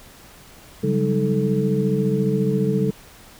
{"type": "tone cluster", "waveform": "sine", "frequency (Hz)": [139.6, 184.7, 199.2, 311.7, 437.2], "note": ["C#3", "F#3", "G3", "D#4", "A4"], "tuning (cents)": [13, -3, 28, 3, -11], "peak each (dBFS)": [-23, -25, -22, -29, -23], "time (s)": [0.83, 2.91], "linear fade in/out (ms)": 10, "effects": ["pink hiss -46 dBFS RMS until 3.39 s"]}